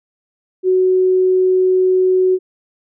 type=tone; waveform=sine; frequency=371.3 Hz; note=F#4; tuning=6 cents sharp; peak=-10 dBFS; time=0.63-2.39 s; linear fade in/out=50 ms; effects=none